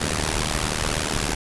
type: noise with amplitude modulation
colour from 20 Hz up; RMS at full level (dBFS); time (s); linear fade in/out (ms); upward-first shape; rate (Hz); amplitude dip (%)
pink; -20; 0-1.35; 10; sine; 76.7; 95
effects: resampled to 24000 Hz